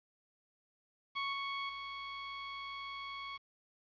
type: tone with level steps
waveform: 20% pulse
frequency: 1108.7 Hz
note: C#6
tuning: in tune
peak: -30 / -32 / -37 dBFS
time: 1.15-3.38 s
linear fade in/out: 20 ms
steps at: 1.33 / 1.69 s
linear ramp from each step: 2 ms
effects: resampled to 11025 Hz + 10-bit